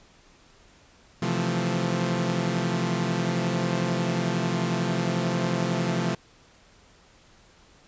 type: chord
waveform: sawtooth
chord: F major seventh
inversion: second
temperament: equal with one note detuned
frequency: 130.81 / 163.49 / 174.61 / 220 Hz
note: C3 / E3 / F3 / A3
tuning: 0 / -14 / 0 / 0 cents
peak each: -26 / -28 / -23 / -27 dBFS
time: 1.22-6.15 s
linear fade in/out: 5 ms
effects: pink hiss -56 dBFS RMS until 7.87 s + resampled to 16000 Hz